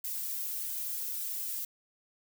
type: noise with flanger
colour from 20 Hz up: violet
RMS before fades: -36 dBFS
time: 0.04-1.65 s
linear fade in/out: 5 ms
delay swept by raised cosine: 1.9 to 2.54 ms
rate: 2.9 Hz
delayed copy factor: +1
effects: none